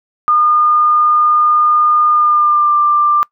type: tone with pitch glide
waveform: sine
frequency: 1216 to 1186.2 Hz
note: D#6 to D6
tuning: -40 to +17 cents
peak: -8 dBFS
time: 0.28-3.23 s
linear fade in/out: 0 ms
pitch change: -43 cents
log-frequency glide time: 2.09-2.76 s
effects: noise-tail reverb RT60 0.1 s tail -23 dB re dry